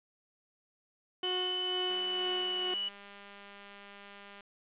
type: tone with pitch glide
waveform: sine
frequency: 3016 to 2949 Hz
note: F#7 to F#7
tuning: +32 to -6 cents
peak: -32 dBFS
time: 1.23-2.89 s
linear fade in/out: 10 ms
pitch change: -38 cents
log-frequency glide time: 1.46-2.69 s
type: tone with tremolo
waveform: sawtooth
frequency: 365.3 Hz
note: F#4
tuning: 22 cents flat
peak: -30 dBFS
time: 1.23-2.74 s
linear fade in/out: 2 ms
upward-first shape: sine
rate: 2.1 Hz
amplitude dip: 45%
type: click train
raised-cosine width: 0.3 ms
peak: -35 dBFS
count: 505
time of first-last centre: 1.9-4.407 s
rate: 201 Hz
effects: resampled to 8000 Hz + 11-bit